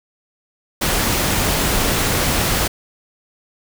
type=noise; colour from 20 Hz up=pink; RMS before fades=-18 dBFS; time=0.81-2.68 s; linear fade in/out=10 ms; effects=none